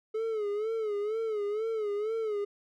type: tone with vibrato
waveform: triangle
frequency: 429.2 Hz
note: A4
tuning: 43 cents flat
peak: -27 dBFS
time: 0.14-2.45 s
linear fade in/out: 10 ms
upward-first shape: sine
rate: 2.1 Hz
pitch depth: 94 cents each way
effects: none